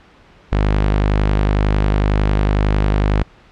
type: tone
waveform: sawtooth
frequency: 51 Hz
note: G#1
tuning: 31 cents flat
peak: -9 dBFS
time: 0.52-3.23 s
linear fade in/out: 5 ms
effects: pink hiss -47 dBFS RMS until 3.51 s + low-pass 3000 Hz 12 dB/octave